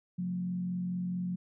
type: tone with frequency modulation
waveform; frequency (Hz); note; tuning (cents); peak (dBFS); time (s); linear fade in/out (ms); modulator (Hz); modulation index
sine; 180; F#3; -47; -31; 0.18-1.36; 10; 44.6; 0.42
effects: none